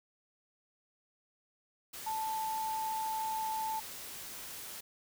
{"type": "tone in noise", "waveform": "sine", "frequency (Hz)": 880, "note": "A5", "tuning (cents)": 0, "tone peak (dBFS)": -33, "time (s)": [2.06, 3.8], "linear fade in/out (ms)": 10, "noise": "white", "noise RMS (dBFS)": -45, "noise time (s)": [1.93, 4.81], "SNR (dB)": 9, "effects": []}